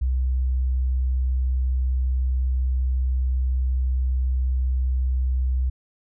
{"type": "tone", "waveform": "sine", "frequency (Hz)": 63.9, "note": "C2", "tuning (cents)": -40, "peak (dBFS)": -19, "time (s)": [0.01, 5.7], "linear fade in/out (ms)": 10, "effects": []}